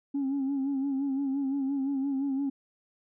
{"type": "tone with vibrato", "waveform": "sine", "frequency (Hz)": 273.8, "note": "C#4", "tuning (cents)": -21, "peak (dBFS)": -25, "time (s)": [0.14, 2.5], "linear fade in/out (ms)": 10, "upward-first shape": "sine", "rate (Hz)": 5.8, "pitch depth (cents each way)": 57, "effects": ["tanh soft clip ceiling -24 dBFS"]}